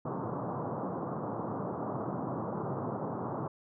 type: band-pass noise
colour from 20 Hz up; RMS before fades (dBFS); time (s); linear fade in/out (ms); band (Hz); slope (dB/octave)
pink; -36; 0.05-3.48; 5; 110 to 1200; 48
effects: none